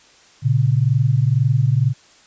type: tone pair together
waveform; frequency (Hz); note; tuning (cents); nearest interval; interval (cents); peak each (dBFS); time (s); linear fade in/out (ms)
sine; 116.54 / 138.59; A#2 / C#3; 0 / 0; minor third; 300; -16; 0.42-1.94; 50
effects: white hiss -50 dBFS RMS until 2.26 s + resampled to 16000 Hz